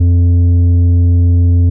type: tone with tanh clipping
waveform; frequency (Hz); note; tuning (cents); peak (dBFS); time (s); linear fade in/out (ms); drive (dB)
triangle; 87.31; F2; 0; -7; 0-1.7; 10; 11
effects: none

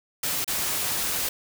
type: noise with dropouts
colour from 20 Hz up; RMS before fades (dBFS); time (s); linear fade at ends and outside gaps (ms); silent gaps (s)
white; -27; 0.23-1.29; 5; 0.445-0.477
effects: none

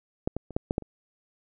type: clicks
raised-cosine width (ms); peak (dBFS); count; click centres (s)
2; -12 / -17 / -27 / -12 / -12 / -12 / -28; 7; 0.275 / 0.366 / 0.507 / 0.565 / 0.709 / 0.781 / 0.823
effects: none

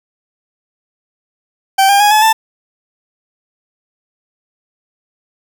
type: tone with pitch steps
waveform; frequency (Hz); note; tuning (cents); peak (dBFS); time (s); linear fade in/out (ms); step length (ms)
40% pulse; 776 / 802 / 828.8 / 856.6 / 885.2; G5 / G5 / G#5 / A5 / A5; -18 / +39 / -4 / -47 / +10; -6; 1.78-2.33; 10; 110
effects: 8-bit

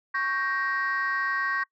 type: chord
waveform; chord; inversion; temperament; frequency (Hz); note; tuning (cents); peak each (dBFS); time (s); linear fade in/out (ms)
sine; G diminished; second; equal with one note detuned; 1108.7 / 1568 / 1880.9; Db6 / G6 / Bb6; 0 / 0 / +15; -28; 0.14-1.64; 10
effects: noise-tail reverb RT60 0.1 s tail -24 dB re dry + tanh soft clip ceiling -19 dBFS

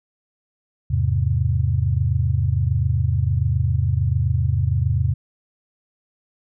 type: chord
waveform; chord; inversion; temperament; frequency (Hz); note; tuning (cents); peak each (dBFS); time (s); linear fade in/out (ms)
sine; E augmented; none; equal; 82.41 / 103.83 / 130.81; E2 / G#2 / B#2; 0 / 0 / 0; -21; 0.9-5.14; 10
effects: none

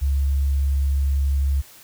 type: tone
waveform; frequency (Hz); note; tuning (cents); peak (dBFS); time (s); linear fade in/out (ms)
sine; 69.3; C#2; 0; -17; 0.01-1.62; 20
effects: white hiss -47 dBFS RMS until 1.83 s

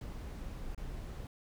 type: noise with dropouts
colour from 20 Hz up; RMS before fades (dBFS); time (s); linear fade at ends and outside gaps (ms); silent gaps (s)
brown; -42; 0.01-1.27; 2; 0.748-0.777
effects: none

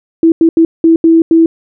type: tone bursts at uneven times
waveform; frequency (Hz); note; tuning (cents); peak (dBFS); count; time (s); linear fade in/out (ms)
sine; 328.2; E4; -8; -3; 6; 0.23-0.32 / 0.41-0.49 / 0.57-0.65 / 0.84-0.96 / 1.04-1.22 / 1.31-1.46; 2
effects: none

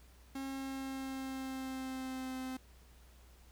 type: tone with pitch glide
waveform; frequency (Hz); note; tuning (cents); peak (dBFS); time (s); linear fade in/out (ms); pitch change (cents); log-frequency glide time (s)
45% pulse; 270 to 259.2; C#4 to C4; -45 to -16; -39; 0.35-2.57; 5; -71; 0.46-2.37
effects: added 61 Hz sine -58 dBFS peak until 3.51 s + pink hiss -65 dBFS RMS until 3.51 s

